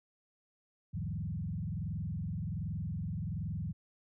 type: tone with frequency modulation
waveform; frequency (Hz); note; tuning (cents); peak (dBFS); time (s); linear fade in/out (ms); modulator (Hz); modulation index
sine; 130; C3; -11; -34; 0.93-3.73; 20; 21.3; 2.5
effects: none